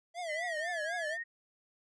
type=tone with vibrato; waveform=square; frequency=659.3 Hz; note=E5; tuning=in tune; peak=-37 dBFS; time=0.14-1.18 s; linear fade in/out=50 ms; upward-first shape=triangle; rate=4 Hz; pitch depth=180 cents each way
type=linear two-way sweep; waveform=sine; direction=down then up; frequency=2059 to 1619 to 1882 Hz; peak=-36 dBFS; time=0.28-1.24 s; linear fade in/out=20 ms; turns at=0.91 s
effects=resampled to 22050 Hz